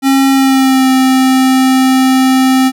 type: tone with pitch glide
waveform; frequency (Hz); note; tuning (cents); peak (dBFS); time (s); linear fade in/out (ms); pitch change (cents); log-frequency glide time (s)
square; 270 to 261.3; C#4 to C4; -45 to -2; -7; 0.02-2.72; 50; -57; 0.31-0.9
effects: none